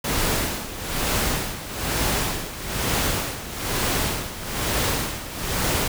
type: noise with tremolo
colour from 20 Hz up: pink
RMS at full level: -22 dBFS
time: 0.04-5.88 s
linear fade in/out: 5 ms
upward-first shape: sine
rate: 1.1 Hz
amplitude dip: 75%
effects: none